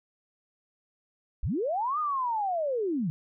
sine linear two-way sweep, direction up then down, 32 to 1250 to 144.5 Hz, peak -26 dBFS, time 1.43-3.1 s, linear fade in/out 0 ms, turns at 1.99 s, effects none

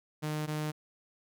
sawtooth tone pair in turn, 152.6 / 152.6 Hz, D#3 / D#3, -33 / -33 cents, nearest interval unison, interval 0 cents, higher neither, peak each -28 dBFS, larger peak neither, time 0.22-0.47 / 0.47-0.72 s, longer neither, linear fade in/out 20 ms, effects none

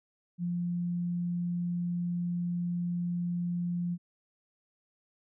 sine tone, 174.61 Hz, F3, in tune, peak -29 dBFS, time 0.38-3.98 s, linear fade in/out 50 ms, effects none

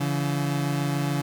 30% pulse tone pair together, 141.94 / 168.8 Hz, C#3 / E3, +41 / +41 cents, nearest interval minor third, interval 300 cents, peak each -22 / -27 dBFS, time 0-1.22 s, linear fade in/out 10 ms, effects none

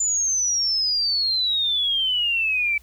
sine exponential sweep, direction down, 7110 to 2299 Hz, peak -19 dBFS, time 0-2.78 s, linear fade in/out 5 ms, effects added 60 Hz sine -49 dBFS peak until 2.82 s + white hiss -57 dBFS RMS until 2.82 s

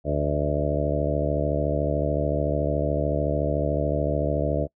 harmonic tone with a mistuned harmonic, 73.7 Hz, D2, 7 cents sharp, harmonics 1 / 2 / 3 / 4 / 5 / 6 / 7 / 8 / 9, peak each -28 / -28 / -36 / -30 / -35 / -32 / -31 / -29 / -30 dBFS, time 0.04-4.68 s, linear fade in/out 50 ms, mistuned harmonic 9, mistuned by -21 cents, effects noise-tail reverb RT60 0.1 s tail -26 dB re dry

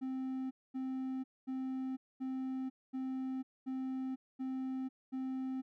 triangle tone bursts, 261.6 Hz, C4, in tune, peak -34 dBFS, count 8, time 0.01-5.62 s, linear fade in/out 20 ms, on 500 ms, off 230 ms, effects none

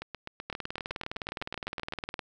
two click trains, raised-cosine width 0.3 ms, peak -21 / -18 dBFS, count 16 / 34, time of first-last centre 0.02-1.924 / 0.5-2.192 s, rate 7.88 / 19.5 Hz, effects none

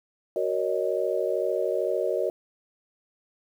sine chord, D# minor seventh, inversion first, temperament just, 373.4 / 466.7 / 560 / 622.3 Hz, F#4 / A#4 / C#5 / D#5, +16 / +2 / +18 / 0 cents, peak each -29 dBFS, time 0.36-2.3 s, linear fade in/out 2 ms, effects 9-bit

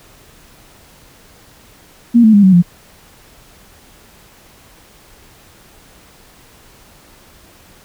sine tone with pitch steps, 236.1 / 219 / 203.2 / 188.48 / 174.84 Hz, A#3 / A3 / G#3 / F#3 / F3, +22 / -8 / -38 / +32 / +2 cents, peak -4 dBFS, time 2.14-2.625 s, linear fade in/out 20 ms, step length 97 ms, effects pink hiss -45 dBFS RMS until 7.84 s

